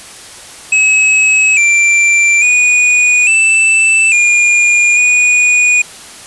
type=tone with pitch steps; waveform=square; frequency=2568 / 2355 / 2463 / 2648 / 2421 / 2461 Hz; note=E7 / D7 / D#7 / E7 / D#7 / D#7; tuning=-46 / +4 / -18 / +7 / -48 / -20 cents; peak=-7 dBFS; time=0.72-5.82 s; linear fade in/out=5 ms; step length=850 ms; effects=white hiss -32 dBFS RMS until 6.26 s + resampled to 24000 Hz